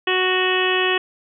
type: harmonic tone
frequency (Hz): 370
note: F#4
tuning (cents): 0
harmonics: 1 / 2 / 3 / 4 / 5 / 6 / 7 / 8 / 9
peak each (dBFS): -21 / -28 / -26 / -31 / -23 / -36 / -24 / -25 / -30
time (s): 0.07-0.98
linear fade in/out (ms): 5
effects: none